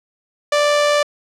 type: tone with amplitude modulation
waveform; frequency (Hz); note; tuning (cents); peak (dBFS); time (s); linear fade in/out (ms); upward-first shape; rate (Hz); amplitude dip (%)
sawtooth; 587.3; D5; 0; -8; 0.52-1.03; 5; sine; 83; 25
effects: low-pass 7000 Hz 12 dB/octave